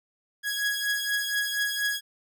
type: beating tone pair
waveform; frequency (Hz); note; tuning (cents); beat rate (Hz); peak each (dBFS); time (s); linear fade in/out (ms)
sawtooth; 1661.2 / 1665.4; G#6 / G#6; 0 / +4; 4.2; -24 / -27; 0.43-2.01; 50
effects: none